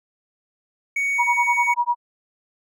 triangle tone, 2235 Hz, C#7, 14 cents sharp, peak -18 dBFS, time 0.96-1.74 s, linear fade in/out 5 ms
sine tone with tremolo, 960 Hz, B5, 49 cents flat, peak -15 dBFS, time 1.18-1.96 s, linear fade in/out 20 ms, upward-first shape sine, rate 10 Hz, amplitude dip 100%
effects none

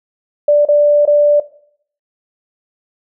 sine tone with dropouts, 587.3 Hz, D5, in tune, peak -6 dBFS, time 0.48-1.4 s, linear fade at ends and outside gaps 5 ms, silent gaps 0.652-0.686 / 1.054-1.075 s, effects noise-tail reverb RT60 0.6 s tail -17 dB re dry

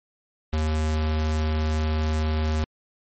square tone, 77.78 Hz, D#2, in tune, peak -22 dBFS, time 0.53-2.64 s, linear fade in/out 0 ms, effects MP3 32 kbps

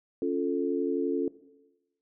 sine chord, Db augmented, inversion none, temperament equal, 277.2 / 349.2 / 440 Hz, Db4 / F4 / A4, 0 / 0 / 0 cents, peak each -30 dBFS, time 0.22-1.28 s, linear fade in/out 2 ms, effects noise-tail reverb RT60 1.0 s tail -17 dB re dry

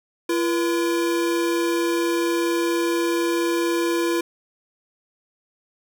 square tone pair together, 340.1 / 481 Hz, F4 / B4, -46 / -46 cents, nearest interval tritone, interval 600 cents, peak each -21 / -28 dBFS, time 0.29-4.21 s, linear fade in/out 5 ms, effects none

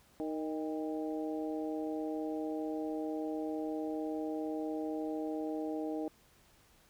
harmonic tone with a mistuned harmonic, 155.56 Hz, D#3, in tune, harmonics 2 / 3 / 4 / 5, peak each -36 / -41 / -43 / -46 dBFS, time 0.2-6.08 s, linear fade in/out 0 ms, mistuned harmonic 5, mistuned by +45 cents, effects pink hiss -65 dBFS RMS until 6.89 s

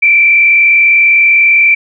sine tone with frequency modulation, 2342 Hz, D7, 5 cents flat, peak -4 dBFS, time 0.02-1.75 s, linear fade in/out 10 ms, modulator 39.8 Hz, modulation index 1.3, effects none

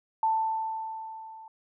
sine tone with level ramp, 886 Hz, A5, 12 cents sharp, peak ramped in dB -21 to -44 dBFS, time 0.23-1.48 s, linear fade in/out 2 ms, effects none

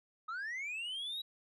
sine linear sweep, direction up, 1241 to 3894 Hz, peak -35 dBFS, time 0.28-1.22 s, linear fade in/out 10 ms, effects tanh soft clip ceiling -37 dBFS

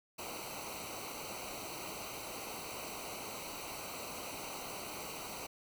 pink noise with comb filter, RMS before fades -44 dBFS, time 0.18-5.47 s, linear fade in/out 10 ms, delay 0.58 ms, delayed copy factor -0.85, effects none

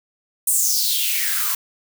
blue noise with high-pass filter sweep, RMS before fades -20 dBFS, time 0.47-1.55 s, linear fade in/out 5 ms, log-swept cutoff 9300 to 1000 Hz, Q 4.9, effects none

